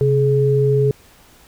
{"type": "tone pair together", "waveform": "sine", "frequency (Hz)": [133.08, 422.5], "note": ["C3", "G#4"], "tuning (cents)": [30, 30], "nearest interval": "octave + minor sixth", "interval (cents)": 2000, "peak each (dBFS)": -15, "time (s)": [0.01, 0.91], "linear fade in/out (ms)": 0, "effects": ["pink hiss -49 dBFS RMS until 1.47 s"]}